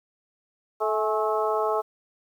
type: harmonic tone with a mistuned harmonic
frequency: 216.9 Hz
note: A3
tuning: 25 cents flat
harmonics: 2 / 3 / 4 / 5 / 6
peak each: -26 / -28 / -29 / -30 / -31 dBFS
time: 0.8-1.82 s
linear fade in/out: 20 ms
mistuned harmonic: 4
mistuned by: -49 cents
effects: 9-bit